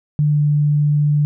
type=tone with pitch glide; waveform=sine; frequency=148.9 to 147.62 Hz; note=D3 to D3; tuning=+24 to +9 cents; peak=-12 dBFS; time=0.19-1.25 s; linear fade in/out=0 ms; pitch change=-15 cents; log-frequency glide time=0.29-0.4 s; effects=none